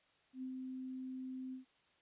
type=tone with ADSR envelope; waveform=sine; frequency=258.9 Hz; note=C4; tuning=18 cents flat; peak=-40 dBFS; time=0.33-1.65 s; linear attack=94 ms; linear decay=89 ms; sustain=-2 dB; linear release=120 ms; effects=white hiss -72 dBFS RMS until 2.01 s + resampled to 8000 Hz